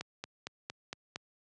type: click train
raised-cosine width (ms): 0.2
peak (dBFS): -21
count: 6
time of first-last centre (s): 0.01-1.159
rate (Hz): 4.35
effects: high-pass 100 Hz 12 dB/octave + resampled to 22050 Hz